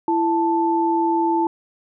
sine tone pair together, 334.1 / 880 Hz, E4 / A5, +23 / 0 cents, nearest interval octave + perfect fourth, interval 1677 cents, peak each -19 dBFS, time 0.08-1.47 s, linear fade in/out 2 ms, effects none

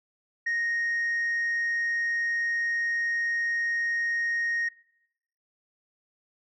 sine tone, 1864.7 Hz, A#6, in tune, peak -23 dBFS, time 0.46-4.69 s, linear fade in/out 10 ms, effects noise-tail reverb RT60 0.8 s tail -21 dB re dry + tanh soft clip ceiling -23 dBFS

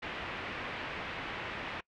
white low-pass noise, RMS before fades -40 dBFS, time 0.02-1.81 s, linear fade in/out 10 ms, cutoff 2700 Hz, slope 24 dB/octave, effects noise-tail reverb RT60 0.1 s tail -24 dB re dry

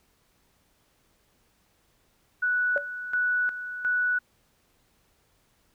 sine tone with tremolo, 1477 Hz, F#6, 3 cents flat, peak -22 dBFS, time 2.42-4.19 s, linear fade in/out 10 ms, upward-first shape square, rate 1.4 Hz, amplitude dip 70%
sine tone with exponential decay, 573 Hz, D5, 43 cents flat, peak -22 dBFS, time 2.76-2.88 s, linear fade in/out 2 ms, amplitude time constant 24 ms
effects pink hiss -67 dBFS RMS until 5.74 s

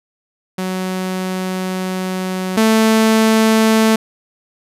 sawtooth tone pair in turn, 186 / 220.9 Hz, F#3 / A3, +9 / +7 cents, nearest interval minor third, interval 298 cents, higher second, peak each -15 / -6 dBFS, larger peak second, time 0.58-2.57 / 2.57-3.96 s, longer first, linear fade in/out 5 ms, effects resampled to 32000 Hz

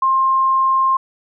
sine tone, 1060 Hz, C6, 22 cents sharp, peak -12 dBFS, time 0.02-0.97 s, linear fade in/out 5 ms, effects none

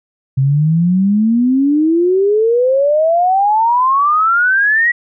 sine exponential sweep, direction up, 130.81 to 1946 Hz, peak -9 dBFS, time 0.37-4.92 s, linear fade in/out 10 ms, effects none

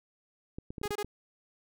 clicks, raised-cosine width 3 ms, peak -27 dBFS, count 7, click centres 0.585 / 0.705 / 0.782 / 0.815 / 0.856 / 0.908 / 1.046 s
sawtooth tone bursts, 413.8 Hz, G#4, 6 cents flat, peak -28 dBFS, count 3, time 0.83-1.03 s, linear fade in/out 5 ms, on 50 ms, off 25 ms
effects none

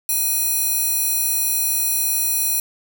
square tone with high-pass filter, 830.6 Hz, G#5, in tune, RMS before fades -20 dBFS, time 0.09-2.6 s, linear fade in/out 2 ms, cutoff 10000 Hz, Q 0.63, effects none

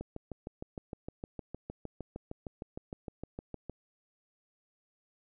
click train, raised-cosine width 2 ms, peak -26 dBFS, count 25, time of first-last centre 0.01-3.697 s, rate 6.51 Hz, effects none

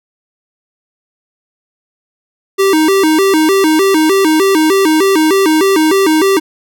square tone with vibrato, 349.2 Hz, F4, in tune, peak -8 dBFS, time 2.58-6.4 s, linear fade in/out 20 ms, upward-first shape square, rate 3.3 Hz, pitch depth 190 cents each way, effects none

